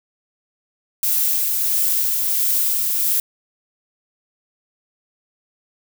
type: noise with tremolo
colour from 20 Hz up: violet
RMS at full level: -18 dBFS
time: 1.03-3.2 s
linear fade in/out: 2 ms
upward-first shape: sine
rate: 1.5 Hz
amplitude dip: 25%
effects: none